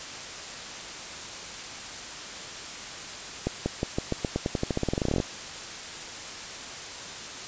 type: accelerating click train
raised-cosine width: 2 ms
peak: -12 dBFS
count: 24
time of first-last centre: 3.47-5.202 s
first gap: 190 ms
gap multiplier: 0.9
effects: white hiss -38 dBFS RMS until 7.47 s + resampled to 16000 Hz